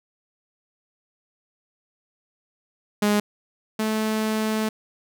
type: tone pair in turn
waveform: sawtooth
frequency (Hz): 207.7 / 217.6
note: G#3 / A3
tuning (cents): 0 / -19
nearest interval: minor second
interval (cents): 81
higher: second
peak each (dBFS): -14 / -18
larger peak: first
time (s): 3.02-3.2 / 3.79-4.69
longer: second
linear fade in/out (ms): 5
effects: none